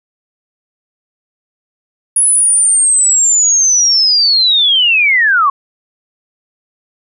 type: linear sweep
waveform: sine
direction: down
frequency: 10420 to 1069 Hz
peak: -7 dBFS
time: 2.16-5.5 s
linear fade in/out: 5 ms
effects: none